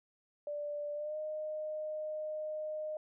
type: tone with pitch glide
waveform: sine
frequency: 587.3 to 615.4 Hz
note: D5 to D#5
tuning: 0 to -19 cents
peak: -36 dBFS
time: 0.47-2.97 s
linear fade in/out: 2 ms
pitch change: +81 cents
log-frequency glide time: 0.94-1.17 s
effects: none